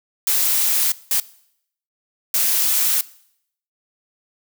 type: noise bursts at uneven times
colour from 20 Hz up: blue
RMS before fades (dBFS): -18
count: 3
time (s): 0.27-0.92 / 1.11-1.2 / 2.34-3.01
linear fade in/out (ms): 2
effects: noise-tail reverb RT60 0.7 s tail -20 dB re dry